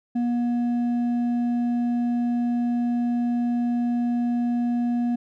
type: tone with hard clipping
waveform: sine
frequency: 240 Hz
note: B3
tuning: 49 cents flat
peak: -22 dBFS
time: 0.15-5.16 s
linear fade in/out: 10 ms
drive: 4 dB
effects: none